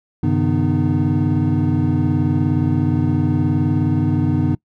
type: tone cluster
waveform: triangle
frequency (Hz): 97.4 / 135 / 154.2 / 248.4 / 305.6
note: G2 / C#3 / D#3 / B3 / D#4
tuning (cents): -11 / -45 / -15 / +10 / -31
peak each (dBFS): -19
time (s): 0.23-4.55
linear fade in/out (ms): 5
effects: noise-tail reverb RT60 0.1 s tail -23 dB re dry